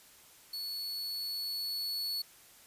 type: tone with level ramp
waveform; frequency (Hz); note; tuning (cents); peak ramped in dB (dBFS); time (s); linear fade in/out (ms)
45% pulse; 4412; C#8; -9; -36 to -32; 0.53-2.22; 5
effects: white hiss -58 dBFS RMS until 2.66 s + resampled to 32000 Hz